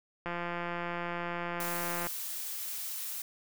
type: click train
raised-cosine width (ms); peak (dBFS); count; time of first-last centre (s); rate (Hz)
0.5; -21; 314; 0.26-2.069; 173
type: noise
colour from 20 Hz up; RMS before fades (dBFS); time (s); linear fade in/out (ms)
blue; -38; 1.6-3.22; 2
effects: none